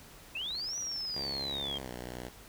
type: linear two-way sweep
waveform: sine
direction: up then down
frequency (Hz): 2519 to 5900 to 3156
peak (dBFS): -34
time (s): 0.35-1.78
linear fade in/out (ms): 5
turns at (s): 0.77
type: click train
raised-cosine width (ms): 0.5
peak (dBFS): -37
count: 19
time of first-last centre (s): 0.37-1.188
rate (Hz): 22
type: tone with pitch glide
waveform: 5% pulse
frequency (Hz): 69.3 to 61.38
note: C#2 to B1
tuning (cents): 0 to -10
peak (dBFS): -29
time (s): 1.15-2.29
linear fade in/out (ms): 10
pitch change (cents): -210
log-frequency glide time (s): 1.78-1.9
effects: pink hiss -53 dBFS RMS until 2.48 s